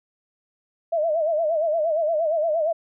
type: tone with vibrato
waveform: sine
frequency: 638 Hz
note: D#5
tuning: 43 cents sharp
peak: -19 dBFS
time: 0.92-2.73 s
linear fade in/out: 10 ms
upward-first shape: sine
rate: 8.6 Hz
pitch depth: 110 cents each way
effects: none